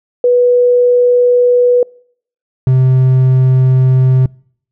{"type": "tone pair in turn", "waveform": ["sine", "triangle"], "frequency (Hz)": [490.5, 129.68], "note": ["B4", "C3"], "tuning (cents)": [-12, -15], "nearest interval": "octave + major seventh", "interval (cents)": 2303, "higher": "first", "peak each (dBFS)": [-6, -4], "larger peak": "second", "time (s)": [[0.24, 1.83], [2.67, 4.26]], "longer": "neither", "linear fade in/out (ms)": 2, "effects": ["noise-tail reverb RT60 0.6 s tail -26 dB re dry"]}